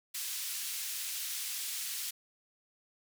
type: band-pass noise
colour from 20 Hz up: white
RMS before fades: -38 dBFS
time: 0.14-2.11 s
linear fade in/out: 10 ms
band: 2400 to 15000 Hz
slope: 12 dB/octave
effects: none